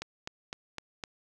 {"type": "click train", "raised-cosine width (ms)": 0.2, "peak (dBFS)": -19, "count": 5, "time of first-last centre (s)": [0.02, 1.038], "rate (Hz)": 3.93, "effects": []}